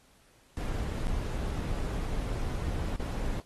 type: noise with dropouts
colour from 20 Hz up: brown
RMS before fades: -32 dBFS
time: 0.57-3.4 s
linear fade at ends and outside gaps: 0 ms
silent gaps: 1.07-1.08 / 2.961-2.997 s
effects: pink hiss -63 dBFS RMS until 3.45 s + AAC 32 kbps